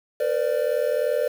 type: tone cluster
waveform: triangle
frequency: 467.8 / 508 / 591 Hz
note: A#4 / B4 / D5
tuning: +6 / +49 / +11 cents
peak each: -24 / -23 / -22 dBFS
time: 0.2-1.28 s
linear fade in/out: 5 ms
effects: 7-bit